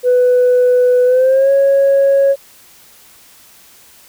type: tone with pitch glide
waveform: sine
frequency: 496.9 to 551.3 Hz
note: B4 to C#5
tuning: +11 to -10 cents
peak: -6 dBFS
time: 0.03-2.36 s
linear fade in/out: 50 ms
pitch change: +179 cents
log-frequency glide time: 1.05-1.51 s
effects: tanh soft clip ceiling -5 dBFS + white hiss -44 dBFS RMS until 4.08 s